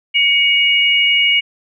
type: tone pair together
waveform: sine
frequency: 2244 / 2876 Hz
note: C#7 / F#7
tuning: +21 / -50 cents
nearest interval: major third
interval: 429 cents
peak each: -13 dBFS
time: 0.14-1.41 s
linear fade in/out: 20 ms
effects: none